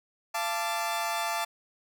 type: chord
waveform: sawtooth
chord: D minor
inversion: first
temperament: equal with one note detuned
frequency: 684.9 / 880 / 1174.7 Hz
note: F5 / A5 / D6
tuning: -34 / 0 / 0 cents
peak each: -29 / -28 / -31 dBFS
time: 0.34-1.45 s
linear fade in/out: 10 ms
effects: none